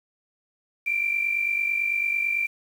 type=tone pair together; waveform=sine; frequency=2317 / 2366 Hz; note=D7 / D7; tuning=-24 / +12 cents; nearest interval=unison; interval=36 cents; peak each=-29 / -23 dBFS; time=0.86-2.47 s; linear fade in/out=10 ms; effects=8-bit